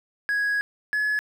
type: tone pair in turn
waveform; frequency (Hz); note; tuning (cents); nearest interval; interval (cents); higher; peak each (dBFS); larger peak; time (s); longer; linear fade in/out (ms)
triangle; 1661.2 / 1701; G#6 / G#6; 0 / +41; unison; 41; second; -19; neither; 0.29-0.61 / 0.93-1.19; first; 0
effects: tanh soft clip ceiling -15 dBFS + 10-bit

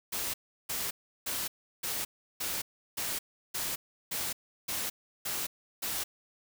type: noise bursts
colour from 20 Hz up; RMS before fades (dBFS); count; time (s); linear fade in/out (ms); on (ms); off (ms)
white; -34; 11; 0.12-6.04; 10; 220; 350
effects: none

